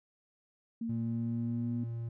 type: tone with pitch glide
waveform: sine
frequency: 229.4 to 239.7 Hz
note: A#3 to A#3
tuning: -28 to +48 cents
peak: -33 dBFS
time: 0.81-1.84 s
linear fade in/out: 5 ms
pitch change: +76 cents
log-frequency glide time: 1.02-1.72 s
type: tone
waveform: triangle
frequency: 116.3 Hz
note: A#2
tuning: 4 cents flat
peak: -33 dBFS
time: 0.89-2.09 s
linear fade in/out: 5 ms
effects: none